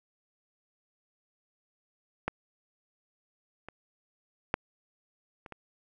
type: clicks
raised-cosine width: 0.5 ms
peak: -14 / -27 / -10 / -30 / -27 dBFS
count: 5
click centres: 2.28 / 3.686 / 4.541 / 5.462 / 5.523 s
effects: none